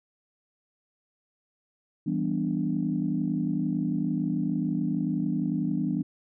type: chord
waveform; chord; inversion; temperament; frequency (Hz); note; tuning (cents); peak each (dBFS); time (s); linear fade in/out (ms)
sine; E minor seventh; none; equal; 164.81 / 196 / 246.9 / 293.7; E3 / G3 / B3 / D4; 0 / 0 / 0 / 0; -30; 2.06-6.03; 10
effects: tanh soft clip ceiling -14 dBFS